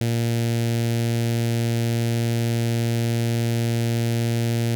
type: tone with notch filter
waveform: sawtooth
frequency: 116.54 Hz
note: A#2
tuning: in tune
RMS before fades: -22 dBFS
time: 0.01-4.75 s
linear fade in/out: 0 ms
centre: 1100 Hz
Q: 0.75
effects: none